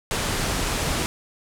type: low-pass noise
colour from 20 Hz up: pink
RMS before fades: -25 dBFS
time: 0.11-1.06 s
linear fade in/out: 0 ms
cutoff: 11000 Hz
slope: 24 dB/octave
effects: none